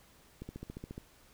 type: click train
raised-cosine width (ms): 3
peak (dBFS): -29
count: 9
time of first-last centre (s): 0.42-0.979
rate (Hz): 14.3
effects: pink hiss -62 dBFS RMS until 1.33 s